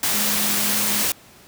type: tone in noise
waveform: sine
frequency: 207.7 Hz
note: G#3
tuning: in tune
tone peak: -30 dBFS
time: 0.14-1.03 s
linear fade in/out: 2 ms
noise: white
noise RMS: -21 dBFS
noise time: 0.03-1.12 s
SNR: -12 dB
effects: pink hiss -48 dBFS RMS until 1.47 s + high-pass 80 Hz 12 dB/octave